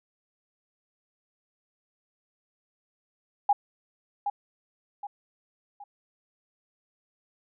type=tone with echo; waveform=sine; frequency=814 Hz; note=G#5; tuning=35 cents flat; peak=-17 dBFS; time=3.49-3.53 s; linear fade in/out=5 ms; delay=770 ms; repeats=3; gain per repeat=-8 dB; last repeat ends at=5.84 s; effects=none